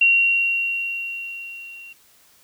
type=tone with level ramp; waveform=sine; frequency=2749 Hz; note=F7; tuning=28 cents flat; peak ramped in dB=-11 to -38 dBFS; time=0.01-1.93 s; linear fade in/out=5 ms; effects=white hiss -55 dBFS RMS until 2.43 s